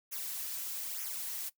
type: noise with flanger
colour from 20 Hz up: blue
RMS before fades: -39 dBFS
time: 0.11-1.5 s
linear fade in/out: 20 ms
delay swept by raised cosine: 0.23 to 4.93 ms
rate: 1.1 Hz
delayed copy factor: -0.85
effects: noise-tail reverb RT60 0.1 s tail -18 dB re dry